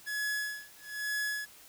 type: tone with tremolo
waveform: 45% pulse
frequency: 1693 Hz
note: G#6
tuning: 33 cents sharp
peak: -30 dBFS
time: 0.06-1.46 s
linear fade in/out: 20 ms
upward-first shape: sine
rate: 1.1 Hz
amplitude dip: 100%
effects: white hiss -55 dBFS RMS until 1.68 s